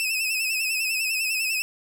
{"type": "tone with vibrato", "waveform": "sawtooth", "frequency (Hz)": 2598, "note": "E7", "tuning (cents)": -26, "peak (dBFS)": -20, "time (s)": [0, 1.62], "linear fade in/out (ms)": 0, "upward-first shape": "sine", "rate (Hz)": 10, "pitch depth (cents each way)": 68, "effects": []}